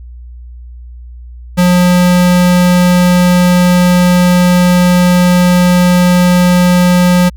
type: tone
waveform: square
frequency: 178.8 Hz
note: F3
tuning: 41 cents sharp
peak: -6 dBFS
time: 1.57-7.3 s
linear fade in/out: 20 ms
effects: added 60 Hz sine -27 dBFS peak until 7.36 s